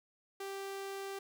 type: tone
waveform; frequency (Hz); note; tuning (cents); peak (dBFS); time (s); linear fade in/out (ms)
sawtooth; 392; G4; 0; -36; 0.4-1.19; 5
effects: none